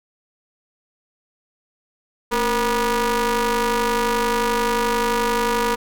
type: ring-modulated tone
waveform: sawtooth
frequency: 246.9 Hz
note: B3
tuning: in tune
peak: -11 dBFS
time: 2.31-5.76 s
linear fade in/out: 20 ms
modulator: 715 Hz
effects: none